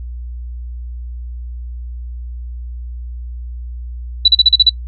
sine tone bursts, 3951 Hz, B7, in tune, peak -4 dBFS, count 7, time 4.25-4.695 s, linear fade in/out 5 ms, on 31 ms, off 38 ms, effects noise-tail reverb RT60 0.1 s tail -24 dB re dry + added 60 Hz sine -24 dBFS peak until 4.87 s

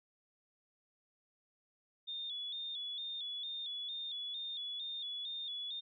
sine tone with vibrato, 3520 Hz, A7, in tune, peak -39 dBFS, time 2.07-5.81 s, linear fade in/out 20 ms, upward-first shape square, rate 2.2 Hz, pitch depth 57 cents each way, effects none

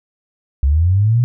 sine linear sweep, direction up, 64.7 to 124.7 Hz, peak -10 dBFS, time 0.63-1.24 s, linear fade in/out 0 ms, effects none

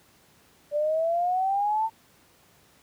sine exponential sweep, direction up, 581 to 904 Hz, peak -22 dBFS, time 0.71-1.9 s, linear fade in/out 50 ms, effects pink hiss -59 dBFS RMS until 2.82 s + high-pass 80 Hz 12 dB/octave

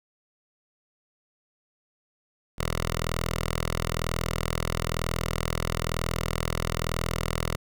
5% pulse tone with notch filter, 41.05 Hz, E1, 6 cents flat, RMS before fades -29 dBFS, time 2.58-7.56 s, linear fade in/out 10 ms, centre 290 Hz, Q 0.69, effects none

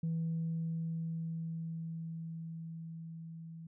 sine tone with level ramp, 163.8 Hz, E3, 11 cents flat, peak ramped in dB -30 to -45 dBFS, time 0.03-3.67 s, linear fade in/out 5 ms, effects tanh soft clip ceiling -29 dBFS

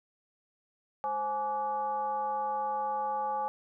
sine tone with frequency modulation, 844 Hz, G#5, 28 cents sharp, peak -29 dBFS, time 1.04-3.48 s, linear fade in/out 0 ms, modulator 316 Hz, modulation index 0.72, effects none

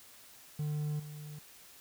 triangle tone with level steps, 150 Hz, D3, 37 cents sharp, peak -30 / -41 dBFS, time 0.59-1.39 s, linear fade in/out 5 ms, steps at 0.99 s, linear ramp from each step 10 ms, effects white hiss -56 dBFS RMS until 1.8 s

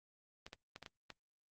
clicks, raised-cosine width 0.2 ms, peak -30 dBFS, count 6, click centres 0.465 / 0.531 / 0.761 / 0.827 / 0.862 / 1.103 s, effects Opus 24 kbps

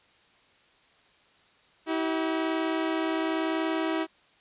sawtooth tone pair together, 321.9 / 382.8 Hz, E4 / G4, -41 / -41 cents, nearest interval minor third, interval 300 cents, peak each -23 / -28 dBFS, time 1.86-4.07 s, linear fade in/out 50 ms, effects white hiss -61 dBFS RMS until 4.4 s + resampled to 8000 Hz

